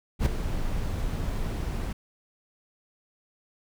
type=noise with ADSR envelope; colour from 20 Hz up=brown; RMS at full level=-19 dBFS; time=0.19-1.93 s; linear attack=69 ms; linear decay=7 ms; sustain=-10 dB; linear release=7 ms; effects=none